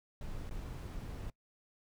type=noise with dropouts; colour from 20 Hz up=brown; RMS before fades=-42 dBFS; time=0.21-1.3 s; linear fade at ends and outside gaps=2 ms; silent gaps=0.495-0.509 s; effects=noise-tail reverb RT60 0.1 s tail -22 dB re dry